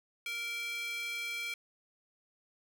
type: tone with high-pass filter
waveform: square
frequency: 466.2 Hz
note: A#4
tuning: in tune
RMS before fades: -38 dBFS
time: 0.26-1.54 s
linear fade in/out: 2 ms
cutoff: 2400 Hz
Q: 3.5
effects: none